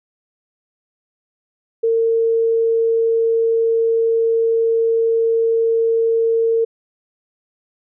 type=tone; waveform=sine; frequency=455.5 Hz; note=A#4; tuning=40 cents flat; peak=-13 dBFS; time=1.83-6.65 s; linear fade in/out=10 ms; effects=none